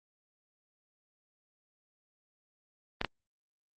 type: clicks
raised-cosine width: 0.3 ms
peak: -14 dBFS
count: 2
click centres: 3.014 / 3.047 s
effects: Opus 24 kbps